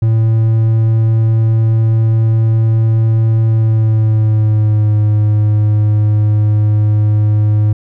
triangle tone with pitch glide, 111.9 to 105.93 Hz, A2 to G#2, +30 to +35 cents, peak -6 dBFS, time 0.02-7.73 s, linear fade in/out 5 ms, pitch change -95 cents, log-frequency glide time 3.44-4.95 s, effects none

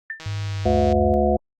sine tone with exponential decay, 1785 Hz, A6, 24 cents sharp, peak -24 dBFS, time 0.1-0.28 s, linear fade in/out 1 ms, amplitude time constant 37 ms
click train, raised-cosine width 0.2 ms, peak -20 dBFS, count 117, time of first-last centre 0.2-0.925 s, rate 160 Hz
sine tone with pitch glide, 102.5 to 93.45 Hz, G#2 to F#2, -22 to +18 cents, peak -24 dBFS, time 0.26-1.14 s, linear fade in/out 0 ms, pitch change -160 cents, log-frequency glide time 0.4-0.93 s
harmonic tone, 72 Hz, D2, 34 cents flat, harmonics 1 / 3 / 5 / 7 / 9 / 10, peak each -23 / -23 / -23 / -23 / -23 / -23 dBFS, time 0.65-1.37 s, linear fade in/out 10 ms
effects Opus 48 kbps

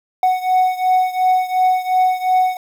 triangle beating tone pair, 740 / 742.8 Hz, F#5 / F#5, 0 / +7 cents, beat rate 2.8 Hz, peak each -13 / -16 dBFS, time 0.23-2.57 s, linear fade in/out 2 ms, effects 7-bit

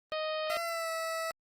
harmonic tone, 622.3 Hz, D#5, in tune, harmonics 1 / 2 / 3 / 4 / 5 / 6 / 7 / 8, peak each -33 / -39 / -44 / -44 / -45 / -48 / -47 / -52 dBFS, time 0.12-0.57 s, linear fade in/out 0 ms
20% pulse tone with pitch glide, 677 to 652.1 Hz, E5 to E5, +46 to -19 cents, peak -28 dBFS, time 0.5-1.31 s, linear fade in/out 0 ms, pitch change -65 cents, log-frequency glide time 0.64-0.9 s
effects Opus 24 kbps

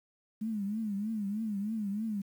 sine tone with vibrato, 210.4 Hz, G#3, 23 cents sharp, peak -31 dBFS, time 0.41-2.22 s, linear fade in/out 10 ms, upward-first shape triangle, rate 3.2 Hz, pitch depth 140 cents each way, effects 10-bit

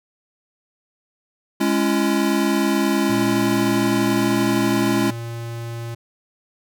square chord, C# minor, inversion second, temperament equal with one note detuned, 207.7 / 277.2 / 337.3 Hz, G#3 / C#4 / E4, 0 / 0 / +40 cents, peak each -22 dBFS, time 1.6-5.11 s, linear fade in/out 10 ms
square tone, 116.6 Hz, A#2, 1 cent sharp, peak -28 dBFS, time 3.09-5.95 s, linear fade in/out 10 ms
effects none

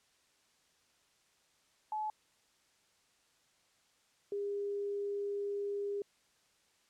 sine tone pair in turn, 858 / 404.5 Hz, A5 / G#4, -44 / -46 cents, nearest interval octave + minor second, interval 1302 cents, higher first, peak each -34 / -34 dBFS, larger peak neither, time 1.92-2.1 / 4.32-6.02 s, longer second, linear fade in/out 2 ms, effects white hiss -71 dBFS RMS until 6.89 s + low-pass 8000 Hz 12 dB/octave

